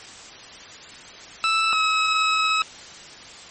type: tone pair in turn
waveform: 20% pulse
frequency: 1318.5 / 1284.7 Hz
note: E6 / E6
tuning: 0 / -45 cents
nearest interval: unison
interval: 45 cents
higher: first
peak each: -13 dBFS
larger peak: neither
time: 1.44-1.73 / 1.73-2.62 s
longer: second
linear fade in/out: 0 ms
effects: white hiss -41 dBFS RMS until 3.5 s + MP3 32 kbps